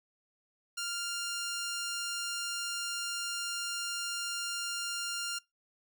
10% pulse tone, 1396.9 Hz, F6, in tune, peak -26 dBFS, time 0.77-5.39 s, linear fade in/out 10 ms, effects noise-tail reverb RT60 0.2 s tail -23 dB re dry

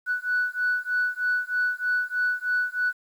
sine beating tone pair, 1480 / 1483.2 Hz, F#6 / F#6, 0 / +4 cents, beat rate 3.2 Hz, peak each -25 dBFS, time 0.06-2.93 s, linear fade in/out 50 ms, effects tanh soft clip ceiling -17 dBFS + 9-bit

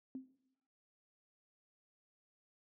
sine tone with exponential decay, 261.6 Hz, C4, in tune, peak -38 dBFS, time 0.15-0.35 s, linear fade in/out 1 ms, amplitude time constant 43 ms, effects noise-tail reverb RT60 0.8 s tail -17 dB re dry + high-pass 150 Hz 12 dB/octave

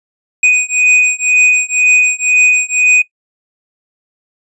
square beating tone pair, 2489 / 2491 Hz, D#7 / D#7, 0 / +1 cents, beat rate 2 Hz, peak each -12 dBFS, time 0.43-3.02 s, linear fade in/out 5 ms, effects noise-tail reverb RT60 0.1 s tail -18 dB re dry + resampled to 22050 Hz

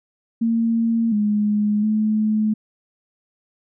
sine tone with pitch steps, 228.9 / 209 / 215.1 Hz, A#3 / G#3 / A3, -31 / +11 / -39 cents, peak -16 dBFS, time 0.41-2.54 s, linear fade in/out 10 ms, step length 710 ms, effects none

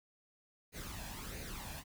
pink noise with flanger, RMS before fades -45 dBFS, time 0.72-1.84 s, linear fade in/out 50 ms, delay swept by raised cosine 0.45 to 1.21 ms, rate 1.5 Hz, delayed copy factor +0.6, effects none

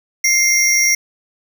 square tone pair together, 2111 / 5659 Hz, C7 / F8, +15 / +22 cents, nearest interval octave + perfect fourth, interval 1707 cents, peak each -15 dBFS, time 0.24-0.95 s, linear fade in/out 5 ms, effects none

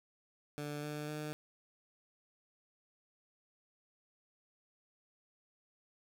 15% pulse tone with pitch steps, 147.3 / 149.36 / 151.44 Hz, D3 / D3 / D#3, +6 / +30 / -47 cents, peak -33 dBFS, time 0.58-1.33 s, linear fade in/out 0 ms, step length 250 ms, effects none

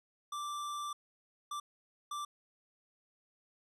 square tone bursts at uneven times, 1174.7 Hz, D6, in tune, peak -38 dBFS, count 3, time 0.32-0.93 / 1.51-1.6 / 2.11-2.25 s, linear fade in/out 5 ms, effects low-pass 11000 Hz 12 dB/octave

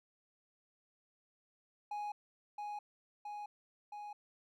triangle tone with echo, 830.6 Hz, G#5, in tune, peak -36 dBFS, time 1.91-2.12 s, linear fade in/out 5 ms, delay 670 ms, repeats 3, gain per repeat -2 dB, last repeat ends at 4.13 s, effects none

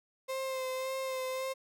35% pulse tone with vibrato, 523.3 Hz, C5, in tune, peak -32 dBFS, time 0.28-1.54 s, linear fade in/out 20 ms, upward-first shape sine, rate 1.8 Hz, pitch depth 23 cents each way, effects none

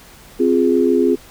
sine chord, F minor, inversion second, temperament equal, 261.6 / 349.2 / 415.3 Hz, C4 / F4 / Ab4, 0 / 0 / 0 cents, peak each -16 dBFS, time 0.39-1.16 s, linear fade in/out 20 ms, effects pink hiss -43 dBFS RMS until 1.3 s

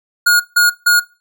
square tone bursts, 1436 Hz, F6, 48 cents sharp, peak -8 dBFS, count 3, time 0.26-1 s, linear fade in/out 10 ms, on 140 ms, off 160 ms, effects noise-tail reverb RT60 0.3 s tail -20 dB re dry

